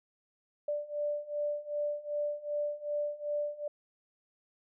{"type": "beating tone pair", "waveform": "sine", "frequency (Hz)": [587.3, 589.9], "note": ["D5", "D5"], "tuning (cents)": [0, 8], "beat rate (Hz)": 2.6, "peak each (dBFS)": [-36, -34], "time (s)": [0.68, 3.68], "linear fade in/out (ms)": 5, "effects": []}